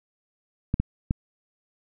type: clicks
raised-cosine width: 5 ms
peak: -10 dBFS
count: 3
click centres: 0.741 / 0.8 / 1.109 s
effects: none